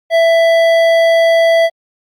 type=tone with hard clipping; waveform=sine; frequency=663 Hz; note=E5; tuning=10 cents sharp; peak=-9 dBFS; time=0.1-1.7 s; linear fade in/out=50 ms; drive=11 dB; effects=Opus 48 kbps